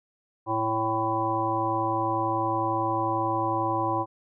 harmonic tone, 111.1 Hz, A2, 17 cents sharp, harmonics 1 / 3 / 5 / 7 / 9 / 10, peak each -34 / -30 / -33 / -30 / -27 / -38 dBFS, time 0.46-4.06 s, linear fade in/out 50 ms, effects none

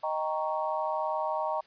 sine chord, Eb dominant seventh, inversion none, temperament equal, 622.3 / 784 / 932.3 / 1108.7 Hz, Eb5 / G5 / Bb5 / Db6, 0 / 0 / 0 / 0 cents, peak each -32 / -35 / -32 / -36 dBFS, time 0.03-1.61 s, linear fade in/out 10 ms, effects white hiss -60 dBFS RMS until 1.66 s + resampled to 11025 Hz

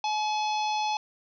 harmonic tone, 852 Hz, G#5, 44 cents sharp, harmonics 1 / 3 / 4 / 5 / 6 / 7, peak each -26 / -36 / -38 / -40 / -42 / -43 dBFS, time 0.04-0.97 s, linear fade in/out 2 ms, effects none

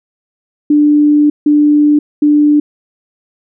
sine tone bursts at uneven times, 296 Hz, D4, 14 cents sharp, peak -5 dBFS, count 3, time 0.7-1.3 / 1.46-1.99 / 2.22-2.6 s, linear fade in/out 5 ms, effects none

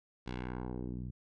10% pulse tone with low-pass filter sweep, 62 Hz, B1, 7 cents sharp, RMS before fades -40 dBFS, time 0.26-1.11 s, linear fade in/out 10 ms, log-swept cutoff 4600 to 130 Hz, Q 1.2, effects none

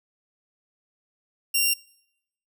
10% pulse tone, 2769 Hz, F7, 15 cents flat, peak -11 dBFS, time 1.54-1.74 s, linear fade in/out 10 ms, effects noise-tail reverb RT60 0.8 s tail -25 dB re dry

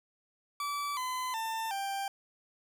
40% pulse tone with pitch steps, 1154 / 1016.3 / 895 / 788.2 Hz, D6 / B5 / A5 / G5, -31 / +49 / +29 / +9 cents, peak -32 dBFS, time 0.6-2.08 s, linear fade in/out 2 ms, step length 370 ms, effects none

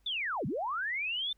sine linear two-way sweep, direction down then up, 3608 to 110 to 3608 Hz, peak -31 dBFS, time 0.06-1.33 s, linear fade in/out 5 ms, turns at 0.46 s, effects added 50 Hz sine -66 dBFS peak until 1.37 s + pink hiss -75 dBFS RMS until 1.37 s

